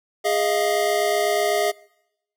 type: tone cluster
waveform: square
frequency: 412.4 / 630 / 698 Hz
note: G#4 / D#5 / F5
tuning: -12 / +21 / -1 cents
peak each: -24 dBFS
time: 0.24-1.72 s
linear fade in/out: 20 ms
effects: noise-tail reverb RT60 0.8 s tail -23 dB re dry